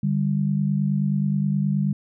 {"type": "tone pair together", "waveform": "sine", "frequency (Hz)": [147.7, 197.16], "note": ["D3", "G3"], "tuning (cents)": [10, 10], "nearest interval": "perfect fourth", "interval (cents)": 500, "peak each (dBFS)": -22, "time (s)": [0.03, 1.93], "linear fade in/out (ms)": 5, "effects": []}